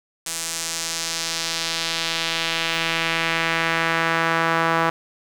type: tone with band-pass filter sweep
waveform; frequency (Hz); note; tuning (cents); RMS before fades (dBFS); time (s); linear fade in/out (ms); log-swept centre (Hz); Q
sawtooth; 164.81; E3; 0; -23; 0.26-4.9; 5; 8100 to 1200; 1.4
effects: 7-bit